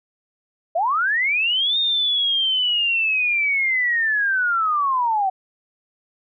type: linear two-way sweep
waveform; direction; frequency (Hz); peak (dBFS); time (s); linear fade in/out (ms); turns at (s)
sine; up then down; 622.3 to 3698 to 742; -17; 0.75-5.3; 10; 1.78
effects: none